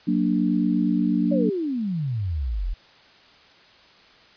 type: chord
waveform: sine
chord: Gb augmented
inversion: none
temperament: equal with one note detuned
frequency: 184.46 / 233.1 / 293.7 Hz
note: Gb3 / Bb3 / D4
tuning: -5 / 0 / 0 cents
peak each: -23 dBFS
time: 0.07-1.5 s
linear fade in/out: 10 ms
type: exponential sweep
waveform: sine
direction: down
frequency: 586 to 37.56 Hz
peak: -23 dBFS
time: 1.31-2.74 s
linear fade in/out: 10 ms
effects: white hiss -52 dBFS RMS until 4.36 s + resampled to 11025 Hz